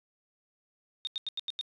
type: tone bursts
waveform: sine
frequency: 3685 Hz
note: A#7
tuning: 21 cents flat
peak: -31 dBFS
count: 6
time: 1.05-1.611 s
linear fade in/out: 0 ms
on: 21 ms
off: 87 ms
effects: resampled to 22050 Hz